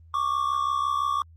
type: tone pair together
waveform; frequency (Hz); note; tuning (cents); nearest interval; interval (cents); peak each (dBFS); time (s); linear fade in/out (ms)
triangle; 1108.8 / 1174.7; C#6 / D6; 0 / 0; minor second; 100; -24; 0.14-1.22; 2
effects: added 82 Hz sine -48 dBFS peak until 1.36 s + Opus 32 kbps